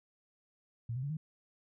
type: tone with pitch steps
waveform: sine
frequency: 116.54 / 128.56 / 141.83 / 156.46 Hz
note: A#2 / C3 / C#3 / D#3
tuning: 0 / -30 / +40 / +10 cents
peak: -34 dBFS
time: 0.89-1.17 s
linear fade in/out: 5 ms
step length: 70 ms
effects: none